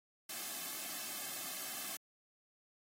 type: noise with comb filter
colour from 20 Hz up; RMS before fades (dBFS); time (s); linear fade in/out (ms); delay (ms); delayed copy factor
white; -43; 0.29-1.97; 5; 2.1; -0.7
effects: high-pass 200 Hz 12 dB/octave + AAC 48 kbps